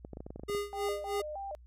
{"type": "clicks", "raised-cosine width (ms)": 2, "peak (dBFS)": -29, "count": 11, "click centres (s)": [0.049, 0.133, 0.171, 0.205, 0.265, 0.305, 0.36, 0.396, 0.435, 0.498, 0.549]}
{"type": "tone with tremolo", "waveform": "square", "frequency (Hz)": 408.6, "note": "G#4", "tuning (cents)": -28, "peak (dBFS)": -31, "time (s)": [0.48, 1.22], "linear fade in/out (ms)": 10, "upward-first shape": "sine", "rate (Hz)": 3.2, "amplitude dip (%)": 90}
{"type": "tone with vibrato", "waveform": "sine", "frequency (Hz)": 692, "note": "F5", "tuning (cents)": -16, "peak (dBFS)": -37, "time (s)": [0.73, 1.55], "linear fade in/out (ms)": 0, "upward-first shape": "square", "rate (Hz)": 3.2, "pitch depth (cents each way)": 230}
{"effects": ["added 60 Hz sine -52 dBFS peak until 1.66 s", "resampled to 32000 Hz"]}